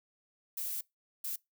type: noise bursts at uneven times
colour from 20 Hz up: violet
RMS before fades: -37 dBFS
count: 2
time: 0.57-0.81 / 1.24-1.36 s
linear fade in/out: 5 ms
effects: noise-tail reverb RT60 0.2 s tail -24 dB re dry